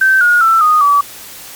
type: tone with pitch steps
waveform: sine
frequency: 1549 / 1436.9 / 1333 / 1236.6 / 1147.1 Hz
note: G6 / F6 / E6 / D#6 / D6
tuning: -21 / +49 / +19 / -11 / -41 cents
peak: -6 dBFS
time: 0.01-1.01 s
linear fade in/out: 5 ms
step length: 200 ms
effects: white hiss -32 dBFS RMS until 1.55 s + MP3 96 kbps